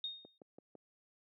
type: tone with exponential decay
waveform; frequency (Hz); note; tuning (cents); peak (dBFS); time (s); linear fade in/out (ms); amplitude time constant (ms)
sine; 3702; A#7; -13; -35; 0.04-0.38; 2; 72
type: click train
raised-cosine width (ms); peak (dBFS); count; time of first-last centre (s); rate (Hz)
2; -37; 4; 0.25-0.753; 5.97
effects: high-pass 300 Hz 12 dB/octave